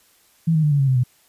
sine tone with pitch steps, 163.9 / 156.59 / 149.6 / 142.93 / 136.56 / 130.46 / 124.64 Hz, E3 / D#3 / D3 / D3 / C#3 / C3 / B2, -10 / +11 / +32 / -47 / -26 / -5 / +16 cents, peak -14 dBFS, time 0.47-1.037 s, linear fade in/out 10 ms, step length 81 ms, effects white hiss -57 dBFS RMS until 1.28 s + resampled to 32000 Hz

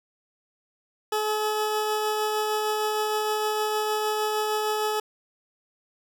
20% pulse tone with tremolo, 427.3 Hz, G#4, 49 cents sharp, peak -18 dBFS, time 1.12-5 s, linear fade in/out 5 ms, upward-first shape triangle, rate 6.5 Hz, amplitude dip 25%, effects none

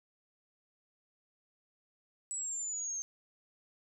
sine exponential sweep, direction down, 7902 to 6320 Hz, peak -35 dBFS, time 2.31-3.02 s, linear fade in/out 0 ms, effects none

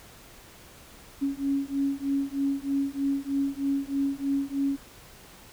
sine beating tone pair, 275.5 / 278.7 Hz, C#4 / C#4, -11 / +9 cents, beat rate 3.2 Hz, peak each -28 dBFS, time 1.21-4.77 s, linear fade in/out 20 ms, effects pink hiss -50 dBFS RMS until 5.52 s

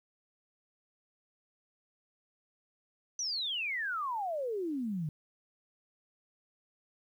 sine exponential sweep, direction down, 6090 to 145.6 Hz, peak -32 dBFS, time 3.19-5.09 s, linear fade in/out 2 ms, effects 11-bit

